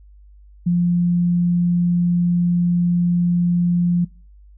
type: tone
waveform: sine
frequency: 174.61 Hz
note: F3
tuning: in tune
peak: -14 dBFS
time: 0.66-4.05 s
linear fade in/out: 10 ms
effects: noise-tail reverb RT60 0.4 s tail -25 dB re dry + added 50 Hz sine -43 dBFS peak until 4.57 s